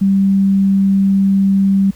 sine tone, 195.2 Hz, G3, 7 cents flat, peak -9 dBFS, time 0.01-1.91 s, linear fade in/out 10 ms, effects added 60 Hz sine -41 dBFS peak until 1.95 s + pink hiss -46 dBFS RMS until 1.95 s

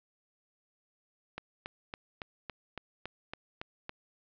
click train, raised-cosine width 0.3 ms, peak -22 dBFS, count 10, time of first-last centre 1.38-3.894 s, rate 3.58 Hz, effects low-pass 4000 Hz 12 dB/octave

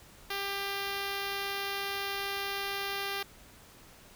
5% pulse tone with notch filter, 396.8 Hz, G4, 21 cents sharp, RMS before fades -35 dBFS, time 0.3-3.23 s, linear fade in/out 5 ms, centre 7900 Hz, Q 1, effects pink hiss -55 dBFS RMS until 4.15 s

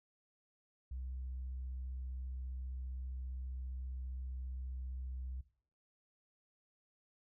sine tone with vibrato, 64.1 Hz, C2, 35 cents flat, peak -39 dBFS, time 0.91-5.41 s, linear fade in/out 5 ms, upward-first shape sine, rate 15 Hz, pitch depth 10 cents each way, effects noise-tail reverb RT60 0.5 s tail -18 dB re dry + tanh soft clip ceiling -37 dBFS

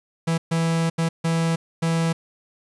45% pulse tone bursts at uneven times, 164.81 Hz, E3, in tune, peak -19 dBFS, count 5, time 0.27-0.38 / 0.51-0.9 / 0.98-1.09 / 1.24-1.56 / 1.82-2.13 s, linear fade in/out 10 ms, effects resampled to 24000 Hz + 8-bit

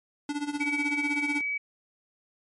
square tone with tremolo, 291.2 Hz, D4, 15 cents flat, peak -27 dBFS, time 0.29-1.41 s, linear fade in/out 2 ms, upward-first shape sine, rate 16 Hz, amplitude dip 80%
sine tone, 2279 Hz, C#7, 47 cents sharp, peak -27 dBFS, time 0.6-1.58 s, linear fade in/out 10 ms
effects MP3 48 kbps

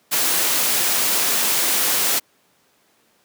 white noise, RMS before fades -19 dBFS, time 0.11-2.2 s, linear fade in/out 20 ms, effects pink hiss -60 dBFS RMS until 3.24 s + high-pass 200 Hz 12 dB/octave

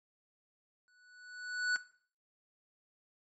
square tone with exponential growth, 1480 Hz, F#6, in tune, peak -28 dBFS, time 0.88-1.76 s, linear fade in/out 0 ms, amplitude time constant 190 ms, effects noise-tail reverb RT60 0.5 s tail -18 dB re dry + MP3 32 kbps

